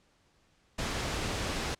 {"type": "noise", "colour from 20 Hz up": "pink", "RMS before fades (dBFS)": -33, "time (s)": [0.78, 1.75], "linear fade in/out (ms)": 10, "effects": ["pink hiss -68 dBFS RMS until 1.79 s", "low-pass 7000 Hz 12 dB/octave"]}